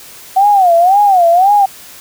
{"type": "tone with vibrato", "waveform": "sine", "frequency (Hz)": 746, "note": "F#5", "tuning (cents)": 14, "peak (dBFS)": -5, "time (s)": [0.36, 1.66], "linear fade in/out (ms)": 10, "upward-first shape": "sine", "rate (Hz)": 1.9, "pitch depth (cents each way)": 180, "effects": ["white hiss -35 dBFS RMS until 2 s"]}